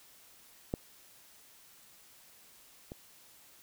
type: clicks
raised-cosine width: 2 ms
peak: -18 / -29 dBFS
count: 2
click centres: 0.739 / 2.919 s
effects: white hiss -59 dBFS RMS until 3.62 s